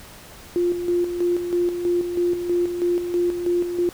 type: tone with tremolo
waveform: sine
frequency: 350.6 Hz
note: F4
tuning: 7 cents sharp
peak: -17 dBFS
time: 0.56-3.89 s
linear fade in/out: 0 ms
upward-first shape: square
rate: 3.1 Hz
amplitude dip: 55%
effects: pink hiss -43 dBFS RMS until 3.93 s